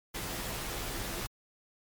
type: noise with comb filter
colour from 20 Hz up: pink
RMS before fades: -37 dBFS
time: 0.14-1.27 s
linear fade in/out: 10 ms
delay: 13 ms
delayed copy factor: -0.6
effects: MP3 96 kbps